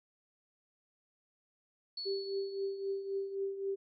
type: tone with exponential decay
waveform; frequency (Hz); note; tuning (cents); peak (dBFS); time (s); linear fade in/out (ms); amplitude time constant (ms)
sine; 4412; C#8; -9; -37; 1.97-3.35; 5; 300
type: tone with tremolo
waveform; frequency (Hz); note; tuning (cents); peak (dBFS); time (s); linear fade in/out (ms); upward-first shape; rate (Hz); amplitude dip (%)
sine; 392; G4; 0; -31; 2.05-3.76; 20; triangle; 3.8; 70
effects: none